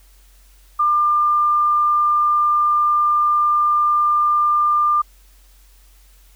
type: tone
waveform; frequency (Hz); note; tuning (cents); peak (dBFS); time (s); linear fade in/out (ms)
sine; 1197; D6; +33; -13; 0.79-5.02; 10
effects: added 46 Hz sine -47 dBFS peak until 6.35 s + white hiss -55 dBFS RMS until 6.35 s